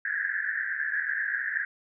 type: band-pass noise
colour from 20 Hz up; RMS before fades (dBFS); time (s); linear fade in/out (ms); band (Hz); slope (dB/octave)
white; -30; 0.05-1.65; 2; 1600 to 1800; 96
effects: none